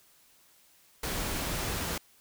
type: noise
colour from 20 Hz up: pink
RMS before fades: -33 dBFS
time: 1.03-1.98 s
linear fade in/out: 5 ms
effects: white hiss -62 dBFS RMS until 2.2 s